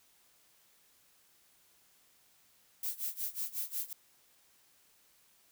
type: noise with tremolo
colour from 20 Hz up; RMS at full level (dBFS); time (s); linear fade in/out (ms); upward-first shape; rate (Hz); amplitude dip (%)
violet; -35; 2.83-3.93; 2; sine; 5.5; 90
effects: white hiss -67 dBFS RMS until 5.51 s